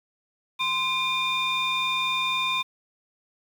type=tone cluster; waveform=sine; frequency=1038 / 2414 / 3614 Hz; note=C6 / D7 / A7; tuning=-14 / +47 / +46 cents; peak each=-26 dBFS; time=0.59-2.63 s; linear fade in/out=20 ms; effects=tanh soft clip ceiling -18 dBFS + 8-bit